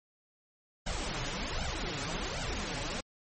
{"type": "noise with flanger", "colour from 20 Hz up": "pink", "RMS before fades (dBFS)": -35, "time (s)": [0.86, 3.01], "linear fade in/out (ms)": 10, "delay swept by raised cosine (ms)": [1.3, 7.1], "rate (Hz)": 1.3, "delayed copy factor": 1, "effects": ["MP3 32 kbps"]}